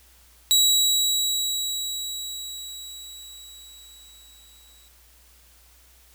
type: tone with exponential decay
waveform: 25% pulse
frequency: 3887 Hz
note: B7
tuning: 28 cents flat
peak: -11 dBFS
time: 0.51-4.88 s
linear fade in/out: 0 ms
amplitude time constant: 950 ms
effects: added 60 Hz sine -56 dBFS peak until 6.14 s + white hiss -56 dBFS RMS until 6.14 s